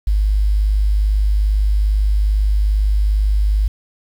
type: tone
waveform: sine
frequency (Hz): 51.2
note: G#1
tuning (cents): -24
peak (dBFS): -12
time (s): 0.07-3.68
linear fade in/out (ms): 5
effects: 7-bit